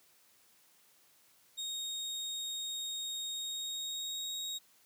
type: tone with pitch glide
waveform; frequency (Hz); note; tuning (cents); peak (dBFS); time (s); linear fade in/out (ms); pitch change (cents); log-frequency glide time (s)
30% pulse; 3729 to 3772; A#7 to A#7; 0 to +20; -34; 1.57-4.59; 20; +20; 3.33-4.34
effects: white hiss -66 dBFS RMS until 4.85 s + high-pass 100 Hz 12 dB/octave